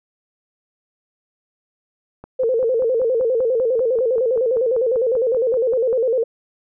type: click train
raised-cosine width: 1 ms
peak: -22 dBFS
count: 20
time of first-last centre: 2.24-5.929 s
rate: 5.15 Hz
type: tone with vibrato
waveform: sine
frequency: 484.3 Hz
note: B4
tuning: 34 cents flat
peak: -15 dBFS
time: 2.39-6.24 s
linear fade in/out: 10 ms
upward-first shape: square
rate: 9.9 Hz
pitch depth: 110 cents each way
effects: none